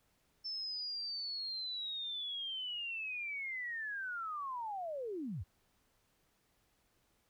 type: linear sweep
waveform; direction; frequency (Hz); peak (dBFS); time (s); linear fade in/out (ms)
sine; down; 5320 to 65.41; -38; 0.44-5.44; 20
effects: pink hiss -75 dBFS RMS until 7.29 s